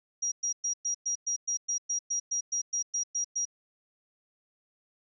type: tone bursts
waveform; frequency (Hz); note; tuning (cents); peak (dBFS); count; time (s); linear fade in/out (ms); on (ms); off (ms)
sine; 5720; F8; +41; -27; 16; 0.22-3.454; 10; 99; 110
effects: none